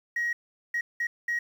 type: tone bursts at uneven times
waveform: sine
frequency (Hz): 1894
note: A#6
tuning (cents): +27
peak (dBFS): -24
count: 4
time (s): 0.16-0.33 / 0.74-0.81 / 1-1.07 / 1.28-1.39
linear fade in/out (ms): 5
effects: tanh soft clip ceiling -22 dBFS + 9-bit